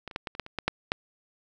clicks, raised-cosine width 0.3 ms, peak -22 / -27 / -14 / -17 / -27 / -13 / -26 / -14 / -8 / -8 dBFS, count 10, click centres 0.077 / 0.112 / 0.161 / 0.272 / 0.351 / 0.397 / 0.464 / 0.587 / 0.68 / 0.919 s, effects none

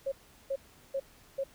sine tone bursts, 544 Hz, C#5, 33 cents flat, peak -29 dBFS, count 4, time 0.06-1.44 s, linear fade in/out 10 ms, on 60 ms, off 380 ms, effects pink hiss -59 dBFS RMS until 1.54 s

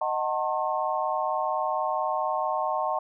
sine chord, D# diminished seventh, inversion none, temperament just, 622.3 / 746.7 / 896 / 1075.3 Hz, D#5 / F#5 / A5 / C6, 0 / +16 / +31 / +47 cents, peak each -30 dBFS, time 0.01-2.99 s, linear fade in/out 5 ms, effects none

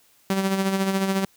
sawtooth tone with tremolo, 193.2 Hz, G3, 25 cents flat, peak -15 dBFS, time 0.3-1.25 s, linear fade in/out 2 ms, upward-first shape sine, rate 14 Hz, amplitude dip 50%, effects white hiss -59 dBFS RMS until 1.36 s

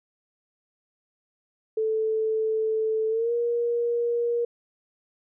sine tone with pitch glide, 439.1 to 473.3 Hz, A4 to A#4, -4 to +26 cents, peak -22 dBFS, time 1.77-4.45 s, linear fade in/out 5 ms, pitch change +130 cents, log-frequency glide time 3.09-3.32 s, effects none

